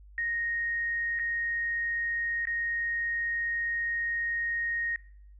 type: tone with dropouts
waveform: sine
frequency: 1864.7 Hz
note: A#6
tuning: in tune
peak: -28 dBFS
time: 0.18-4.96 s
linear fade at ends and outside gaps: 1 ms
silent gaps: 1.19-1.195 / 2.454-2.471 s
effects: noise-tail reverb RT60 0.6 s tail -21 dB re dry + added 50 Hz sine -49 dBFS peak until 5.39 s